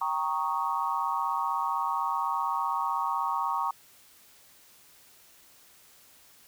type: chord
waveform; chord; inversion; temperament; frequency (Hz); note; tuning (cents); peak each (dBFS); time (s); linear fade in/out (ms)
sine; Eb dominant seventh; first; equal; 784 / 932.3 / 1108.7 / 1244.5; G5 / Bb5 / Db6 / Eb6; 0 / 0 / 0 / 0; -35 / -30 / -30 / -36; 0.01-3.71; 5
effects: white hiss -57 dBFS RMS until 6.47 s